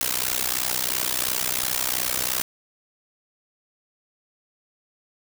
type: noise with amplitude modulation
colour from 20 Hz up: white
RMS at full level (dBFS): -21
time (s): 0.01-2.42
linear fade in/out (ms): 0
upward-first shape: sine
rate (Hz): 62.9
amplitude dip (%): 100
effects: none